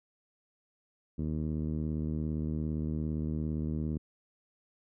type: tone with low-pass filter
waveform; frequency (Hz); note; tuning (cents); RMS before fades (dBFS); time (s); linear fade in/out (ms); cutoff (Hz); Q
10% pulse; 77.5; D#2; -6; -33; 1.18-3.98; 10; 240; 1.1
effects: none